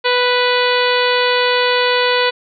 harmonic tone, 493.9 Hz, B4, in tune, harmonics 1 / 2 / 3 / 4 / 5 / 6 / 7 / 8 / 9, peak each -16 / -19 / -21 / -22 / -23 / -24 / -24 / -25 / -26 dBFS, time 0.04-2.31 s, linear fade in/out 20 ms, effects none

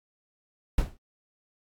brown noise with exponential decay, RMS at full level -19 dBFS, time 0.78-0.97 s, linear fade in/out 2 ms, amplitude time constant 41 ms, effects AAC 64 kbps

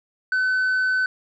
sine tone with tanh clipping, 1514 Hz, F#6, 39 cents sharp, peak -19 dBFS, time 0.32-1.06 s, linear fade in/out 2 ms, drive 2 dB, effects none

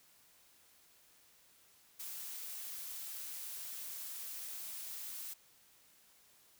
blue noise, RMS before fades -45 dBFS, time 1.99-5.34 s, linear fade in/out 10 ms, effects white hiss -66 dBFS RMS until 6.59 s

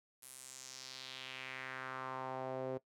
sawtooth tone with band-pass filter sweep, 130.81 Hz, C3, in tune, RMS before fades -45 dBFS, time 0.22-2.78 s, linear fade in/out 10 ms, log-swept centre 11000 to 470 Hz, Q 2.4, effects noise-tail reverb RT60 0.1 s tail -18 dB re dry

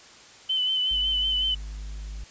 sine tone with vibrato, 3037 Hz, F#7, 44 cents sharp, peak -22 dBFS, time 0.49-1.55 s, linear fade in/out 10 ms, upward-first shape sine, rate 5.4 Hz, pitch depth 32 cents each way
triangle tone, 51.5 Hz, G#1, 14 cents flat, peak -31 dBFS, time 0.91-2.24 s, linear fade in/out 5 ms
effects white hiss -49 dBFS RMS until 2.3 s + resampled to 16000 Hz

